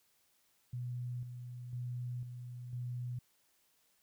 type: tone with tremolo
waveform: sine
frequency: 123 Hz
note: B2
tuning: 7 cents flat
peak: -37 dBFS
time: 0.73-3.19 s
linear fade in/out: 5 ms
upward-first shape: square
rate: 1 Hz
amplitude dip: 50%
effects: white hiss -73 dBFS RMS until 4.02 s